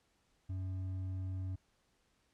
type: tone with hard clipping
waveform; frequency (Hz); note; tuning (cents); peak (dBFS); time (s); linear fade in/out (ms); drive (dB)
triangle; 93.5; F#2; +19; -38; 0.49-1.56; 10; 8
effects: pink hiss -75 dBFS RMS until 2.33 s + low-pass 9000 Hz 12 dB/octave